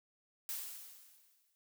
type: noise with exponential decay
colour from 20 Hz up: blue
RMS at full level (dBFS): -39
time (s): 0.49-1.55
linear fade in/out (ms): 0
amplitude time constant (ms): 230
effects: none